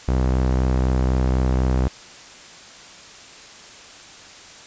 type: tone with low-pass filter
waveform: sawtooth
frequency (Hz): 64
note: C2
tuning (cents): -38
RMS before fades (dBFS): -19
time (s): 0.08-1.88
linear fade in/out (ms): 0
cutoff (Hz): 1400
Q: 0.52
effects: white hiss -42 dBFS RMS until 4.66 s + resampled to 16000 Hz